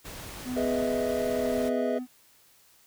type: noise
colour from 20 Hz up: pink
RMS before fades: -41 dBFS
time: 0.04-1.7 s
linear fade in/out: 20 ms
type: tone with tremolo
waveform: triangle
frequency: 251.4 Hz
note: B3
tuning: 31 cents sharp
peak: -27 dBFS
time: 0.44-2.07 s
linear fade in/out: 50 ms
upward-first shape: sine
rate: 1 Hz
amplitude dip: 45%
type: chord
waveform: triangle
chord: E major seventh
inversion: first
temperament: equal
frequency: 415.3 / 493.9 / 622.3 / 659.3 Hz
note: G#4 / B4 / D#5 / E5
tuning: 0 / 0 / 0 / 0 cents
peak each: -30 dBFS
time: 0.56-1.99 s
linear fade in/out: 10 ms
effects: white hiss -60 dBFS RMS until 2.86 s